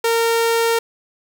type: tone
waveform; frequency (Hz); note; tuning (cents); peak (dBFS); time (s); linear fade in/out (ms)
sawtooth; 460; A#4; -23; -11; 0.04-0.79; 5
effects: none